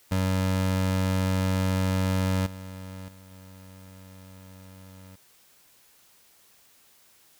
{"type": "tone with level steps", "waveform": "25% pulse", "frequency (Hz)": 94, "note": "F#2", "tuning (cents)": 28, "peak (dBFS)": [-19, -34, -44, -42], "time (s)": [0.11, 5.16], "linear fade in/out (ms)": 10, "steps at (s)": [2.46, 3.08, 3.31], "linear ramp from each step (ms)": 5, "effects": ["white hiss -59 dBFS RMS until 7.39 s"]}